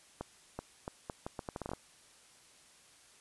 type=accelerating click train; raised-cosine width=1 ms; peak=-24 dBFS; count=13; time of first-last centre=0.21-1.735 s; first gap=380 ms; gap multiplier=0.76; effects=white hiss -61 dBFS RMS until 3.2 s + resampled to 24000 Hz